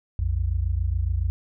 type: tone pair together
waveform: sine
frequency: 60.04 / 87.2 Hz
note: B1 / F2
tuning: -48 / -2 cents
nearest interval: tritone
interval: 646 cents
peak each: -24 dBFS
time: 0.19-1.3 s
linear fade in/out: 0 ms
effects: none